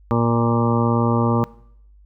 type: harmonic tone with a mistuned harmonic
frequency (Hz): 117.3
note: A#2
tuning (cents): +11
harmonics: 1 / 2 / 3 / 4 / 5 / 7 / 8 / 9 / 10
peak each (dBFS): -20 / -20 / -26 / -24 / -28 / -29 / -28 / -31 / -27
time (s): 0.11-1.44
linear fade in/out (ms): 0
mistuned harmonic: 1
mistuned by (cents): -18
effects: noise-tail reverb RT60 0.7 s tail -21 dB re dry + added 50 Hz sine -46 dBFS peak until 2.05 s